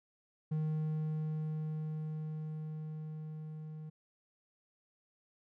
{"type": "tone with level ramp", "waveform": "triangle", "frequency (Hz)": 155.3, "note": "D#3", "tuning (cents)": -3, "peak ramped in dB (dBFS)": [-29, -41], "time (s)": [0.51, 3.9], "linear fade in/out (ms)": 10, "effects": []}